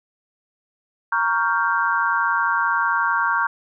sine chord, G half-diminished seventh, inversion first, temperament equal with one note detuned, 932.3 / 1118.4 / 1396.9 / 1568 Hz, Bb5 / Db6 / F6 / G6, 0 / +15 / 0 / 0 cents, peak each -23 dBFS, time 1.12-3.47 s, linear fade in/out 5 ms, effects none

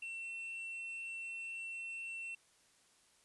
triangle tone, 2701 Hz, E7, 42 cents sharp, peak -40 dBFS, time 0.02-2.35 s, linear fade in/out 5 ms, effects white hiss -69 dBFS RMS until 3.24 s + resampled to 24000 Hz

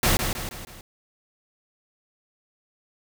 pink noise with echo, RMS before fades -20 dBFS, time 0.03-0.17 s, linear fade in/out 2 ms, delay 160 ms, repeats 4, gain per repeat -6 dB, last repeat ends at 0.81 s, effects none

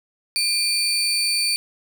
30% pulse tone pair together, 2407 / 4550 Hz, D7 / C#8, +42 / +44 cents, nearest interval major seventh, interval 1102 cents, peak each -23 / -17 dBFS, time 0.36-1.56 s, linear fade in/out 0 ms, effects none

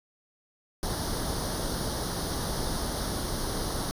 pink noise with comb filter, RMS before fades -31 dBFS, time 0.83-3.91 s, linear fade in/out 0 ms, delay 0.2 ms, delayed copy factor +0.8, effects resampled to 32000 Hz

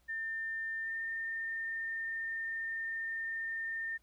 sine tone with pitch glide, 1800 to 1812.5 Hz, A6 to A#6, +39 to -49 cents, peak -35 dBFS, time 0.08-3.98 s, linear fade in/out 20 ms, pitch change +12 cents, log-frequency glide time 0.8-1.01 s, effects added 60 Hz sine -69 dBFS peak until 4.02 s + pink hiss -73 dBFS RMS until 4.02 s

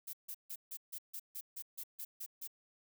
violet noise bursts, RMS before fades -44 dBFS, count 12, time 0.07-2.476 s, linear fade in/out 10 ms, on 63 ms, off 150 ms, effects none

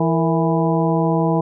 harmonic tone with a mistuned harmonic, 164.81 Hz, E3, in tune, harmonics 1 / 2 / 3 / 4 / 5 / 6, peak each -18 / -21 / -23 / -24 / -25 / -26 dBFS, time 0-1.41 s, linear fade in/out 5 ms, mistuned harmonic 3, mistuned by -90 cents, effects none

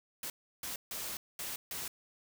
white noise bursts at uneven times, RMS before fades -40 dBFS, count 5, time 0.23-0.3 / 0.63-0.76 / 0.91-1.17 / 1.39-1.56 / 1.71-1.88 s, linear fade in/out 2 ms, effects none

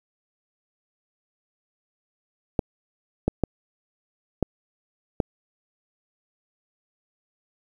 clicks, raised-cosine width 2 ms, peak -7 dBFS, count 5, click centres 2.592 / 3.28 / 3.437 / 4.427 / 5.202 s, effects 8-bit

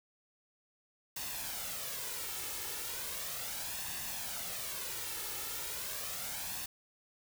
white noise with flanger, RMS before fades -40 dBFS, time 1.16-6.66 s, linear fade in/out 5 ms, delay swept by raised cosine 1.1 to 2.3 ms, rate 0.36 Hz, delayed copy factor +0.55, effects none

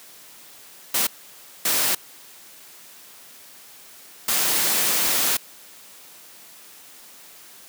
white noise bursts at uneven times, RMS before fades -21 dBFS, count 3, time 0.94-1.07 / 1.65-1.95 / 4.28-5.37 s, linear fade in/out 5 ms, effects white hiss -46 dBFS RMS until 7.68 s + high-pass 150 Hz 12 dB/octave

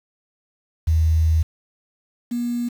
sine tone pair in turn, 80.1 / 240 Hz, E2 / B3, -49 / -49 cents, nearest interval octave + perfect fifth, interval 1900 cents, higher second, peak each -14 / -21 dBFS, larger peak first, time 0.87-1.43 / 2.31-2.69 s, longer first, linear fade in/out 10 ms, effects 7-bit

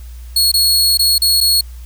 sawtooth tone with dropouts, 4337 Hz, C#8, 39 cents flat, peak -7 dBFS, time 0.36-1.61 s, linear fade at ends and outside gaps 5 ms, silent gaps 0.517-0.539 / 0.974-0.992 / 1.182-1.218 / 1.405-1.41 s, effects added 60 Hz sine -29 dBFS peak until 1.85 s + white hiss -47 dBFS RMS until 1.85 s

